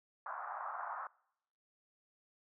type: band-pass noise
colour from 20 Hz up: white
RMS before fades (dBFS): -43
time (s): 0.26-1.07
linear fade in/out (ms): 2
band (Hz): 690 to 1400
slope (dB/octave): 48
effects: noise-tail reverb RT60 0.8 s tail -25 dB re dry